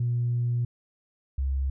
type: tone pair in turn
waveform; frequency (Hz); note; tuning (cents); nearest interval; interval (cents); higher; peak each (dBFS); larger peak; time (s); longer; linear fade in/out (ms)
sine; 120.3 / 67.52; B2 / C#2; -45 / -45; minor seventh; 1000; first; -22 / -23; first; 0-0.65 / 1.38-1.7; first; 5
effects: tanh soft clip ceiling -19 dBFS